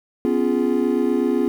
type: chord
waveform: triangle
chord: C# dominant seventh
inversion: third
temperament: just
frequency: 249.5 / 277.2 / 346.5 / 415.8 Hz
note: B3 / C#4 / E#4 / G#4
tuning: +18 / 0 / -14 / +2 cents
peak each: -19 / -21 / -20 / -21 dBFS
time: 0.25-1.48 s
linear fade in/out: 0 ms
effects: tanh soft clip ceiling -5 dBFS + 8-bit